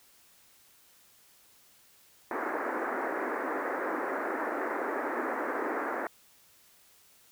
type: band-pass noise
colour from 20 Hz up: pink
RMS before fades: -33 dBFS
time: 2.31-6.07 s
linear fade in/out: 2 ms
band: 270 to 1900 Hz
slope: 48 dB/octave
effects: white hiss -61 dBFS RMS until 7.31 s